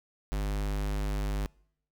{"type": "tone", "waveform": "square", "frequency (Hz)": 50.5, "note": "G#1", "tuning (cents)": -48, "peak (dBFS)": -29, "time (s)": [0.32, 1.46], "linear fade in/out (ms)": 0, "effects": ["noise-tail reverb RT60 0.7 s tail -25 dB re dry"]}